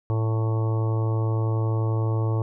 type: harmonic tone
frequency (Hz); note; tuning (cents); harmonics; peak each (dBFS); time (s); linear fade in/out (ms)
111; A2; +16; 1 / 3 / 4 / 5 / 6 / 7 / 8 / 9 / 10; -21 / -33 / -34 / -38 / -42 / -44 / -39 / -47 / -40; 0.1-2.42; 0
effects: none